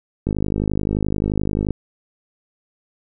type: click train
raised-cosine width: 3 ms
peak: -8 dBFS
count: 75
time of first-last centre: 0.27-1.707 s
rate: 51.5 Hz
effects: none